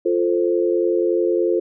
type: chord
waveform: sine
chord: F major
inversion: none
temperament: equal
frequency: 349.2 / 440 / 523.3 Hz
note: F4 / A4 / C5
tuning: 0 / 0 / 0 cents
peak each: -18 / -21 / -23 dBFS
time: 0.05-1.6 s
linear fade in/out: 10 ms
effects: none